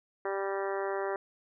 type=harmonic tone with a mistuned harmonic; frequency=196 Hz; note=G3; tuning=in tune; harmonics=2 / 3 / 4 / 5 / 6 / 7 / 8 / 9 / 10; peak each=-33 / -37 / -39 / -41 / -43 / -44 / -45 / -46 / -47 dBFS; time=0.25-1.16 s; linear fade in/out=2 ms; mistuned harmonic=10; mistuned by=-46 cents; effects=none